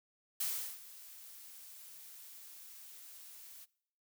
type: noise with ADSR envelope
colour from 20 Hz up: blue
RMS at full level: -35 dBFS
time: 0.4-3.66 s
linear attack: 7 ms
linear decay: 370 ms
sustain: -18 dB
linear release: 27 ms
effects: noise-tail reverb RT60 0.7 s tail -23 dB re dry